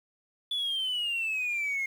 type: exponential sweep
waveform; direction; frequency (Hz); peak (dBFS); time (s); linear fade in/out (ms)
sine; down; 3465 to 2134; -26; 0.51-1.86; 5
effects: tanh soft clip ceiling -26 dBFS + 9-bit